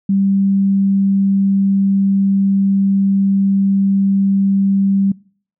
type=tone; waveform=sine; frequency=196 Hz; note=G3; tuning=in tune; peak=-11 dBFS; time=0.09-5.12 s; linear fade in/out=5 ms; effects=noise-tail reverb RT60 0.5 s tail -24 dB re dry